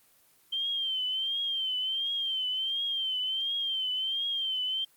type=tone with vibrato; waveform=sine; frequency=3136 Hz; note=G7; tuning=in tune; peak=-28 dBFS; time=0.52-4.85 s; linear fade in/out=10 ms; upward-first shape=triangle; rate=1.4 Hz; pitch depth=86 cents each way; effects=white hiss -63 dBFS RMS until 4.96 s + Opus 24 kbps